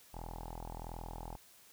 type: tone with low-pass filter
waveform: sawtooth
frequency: 41.34 Hz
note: E1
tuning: 6 cents sharp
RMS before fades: -45 dBFS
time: 0.13-1.37 s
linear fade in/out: 20 ms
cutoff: 850 Hz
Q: 7.4
effects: white hiss -61 dBFS RMS until 1.72 s